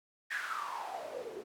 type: noise with band-pass filter sweep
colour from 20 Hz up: white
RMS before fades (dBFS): -40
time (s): 0.3-1.44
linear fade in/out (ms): 20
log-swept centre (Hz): 1800 to 360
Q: 8
effects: none